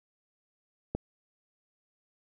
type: click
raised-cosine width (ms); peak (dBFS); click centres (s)
2; -17; 0.95
effects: none